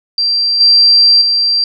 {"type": "tone with level steps", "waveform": "sine", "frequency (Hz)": 4715, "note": "D8", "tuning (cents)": 6, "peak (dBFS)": [-10, -4, -9], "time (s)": [0.18, 1.64], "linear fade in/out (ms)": 2, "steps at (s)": [0.6, 1.21], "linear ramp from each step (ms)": 10, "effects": []}